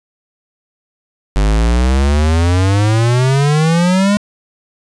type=exponential sweep; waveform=square; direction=up; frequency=49 to 208.5 Hz; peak=-10 dBFS; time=1.36-4.17 s; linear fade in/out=0 ms; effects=resampled to 22050 Hz + 7-bit